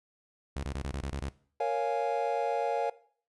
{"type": "tone bursts", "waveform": "sawtooth", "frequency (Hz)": 69.3, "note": "C#2", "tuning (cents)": 0, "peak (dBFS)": -29, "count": 8, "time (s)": [0.56, 1.288], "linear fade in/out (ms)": 0, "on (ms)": 70, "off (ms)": 24}
{"type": "chord", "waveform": "triangle", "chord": "Bb minor seventh", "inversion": "none", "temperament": "equal", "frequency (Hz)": [466.2, 554.4, 698.5, 830.6], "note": ["Bb4", "Db5", "F5", "Ab5"], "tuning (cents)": [0, 0, 0, 0], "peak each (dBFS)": -31, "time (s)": [1.6, 2.9], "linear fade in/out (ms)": 5}
{"effects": ["noise-tail reverb RT60 0.5 s tail -19 dB re dry", "resampled to 24000 Hz"]}